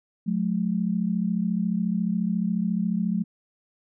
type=tone pair together; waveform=sine; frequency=180.8 / 215 Hz; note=F#3 / A3; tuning=-40 / -40 cents; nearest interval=minor third; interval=300 cents; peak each=-25 dBFS; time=0.26-3.24 s; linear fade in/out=20 ms; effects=none